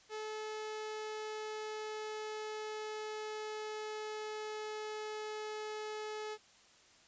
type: tone with pitch glide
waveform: sawtooth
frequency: 431.3 to 428.1 Hz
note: A4 to A4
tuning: -35 to -47 cents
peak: -36 dBFS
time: 0.09-6.38 s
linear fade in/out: 50 ms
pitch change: -12 cents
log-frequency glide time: 0.29-5.41 s
effects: white hiss -63 dBFS RMS until 7.07 s + resampled to 16000 Hz